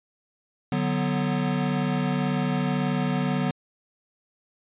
square chord, B minor, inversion first, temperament equal, 146.83 / 185 / 246.9 Hz, D3 / F#3 / B3, 0 / 0 / 0 cents, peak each -28 dBFS, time 0.72-3.51 s, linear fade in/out 2 ms, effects resampled to 8000 Hz

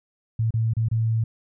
sine tone with dropouts, 112.7 Hz, A2, 42 cents sharp, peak -19 dBFS, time 0.39-1.24 s, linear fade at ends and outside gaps 5 ms, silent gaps 0.507-0.539 / 0.736-0.767 / 0.886-0.913 s, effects none

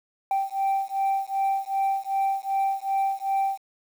sine beating tone pair, 780 / 782.6 Hz, G5 / G5, -9 / -3 cents, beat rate 2.6 Hz, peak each -24 dBFS, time 0.31-3.58 s, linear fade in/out 2 ms, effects tanh soft clip ceiling -19 dBFS + 8-bit

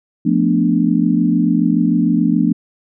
sine chord, B half-diminished seventh, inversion second, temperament equal, 174.61 / 220 / 246.9 / 293.7 Hz, F3 / A3 / B3 / D4, 0 / 0 / 0 / 0 cents, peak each -17 dBFS, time 0.25-2.53 s, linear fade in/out 10 ms, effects none

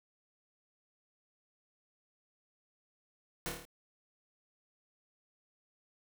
pink noise with echo, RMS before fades -37 dBFS, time 3.46-3.49 s, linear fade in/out 0 ms, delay 27 ms, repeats 6, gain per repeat -3 dB, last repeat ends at 3.652 s, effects none

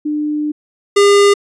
sine / square tone pair in turn, 299.7 / 404 Hz, D4 / G#4, +35 / -48 cents, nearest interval perfect fourth, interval 517 cents, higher second, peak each -15 / -7 dBFS, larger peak second, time 0.05-0.52 / 0.96-1.34 s, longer first, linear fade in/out 10 ms, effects resampled to 22050 Hz

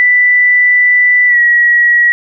sine tone with pitch glide, 1979 to 1914.9 Hz, B6 to A#6, +3 to +46 cents, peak -5 dBFS, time 0-2.12 s, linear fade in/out 0 ms, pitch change -57 cents, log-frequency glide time 1.27-1.39 s, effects none

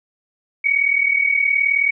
sine tone pair together, 2216 / 2255 Hz, C#7 / C#7, -1 / +29 cents, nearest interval unison, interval 30 cents, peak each -19 / -16 dBFS, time 0.64-1.91 s, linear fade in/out 10 ms, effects none

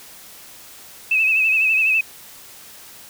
sine tone with vibrato, 2590 Hz, E7, 31 cents flat, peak -14 dBFS, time 1.11-2.01 s, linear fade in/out 5 ms, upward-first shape sine, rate 12 Hz, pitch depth 55 cents each way, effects white hiss -42 dBFS RMS until 3.09 s

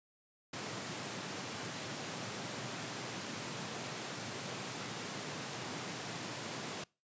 pink high-pass noise, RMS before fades -42 dBFS, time 0.53-6.84 s, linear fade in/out 5 ms, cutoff 110 Hz, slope 48 dB/octave, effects noise-tail reverb RT60 0.3 s tail -25 dB re dry + resampled to 16000 Hz

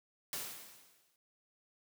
white noise with exponential decay, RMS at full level -38 dBFS, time 0.33-1.16 s, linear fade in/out 1 ms, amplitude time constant 180 ms, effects high-pass 100 Hz 12 dB/octave

